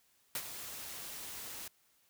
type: noise with ADSR envelope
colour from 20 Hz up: white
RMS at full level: -35 dBFS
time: 0.35-1.68 s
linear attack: 3 ms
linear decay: 52 ms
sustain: -10 dB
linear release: 4 ms
effects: white hiss -71 dBFS RMS until 2.09 s